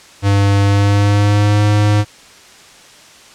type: tone with pitch glide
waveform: square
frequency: 100 to 104.31 Hz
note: G2 to G#2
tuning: +35 to +8 cents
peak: -10 dBFS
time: 0.22-2.05 s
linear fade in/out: 50 ms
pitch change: +73 cents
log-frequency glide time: 0.63-1.64 s
effects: white hiss -41 dBFS RMS until 3.34 s + low-pass 7000 Hz 12 dB/octave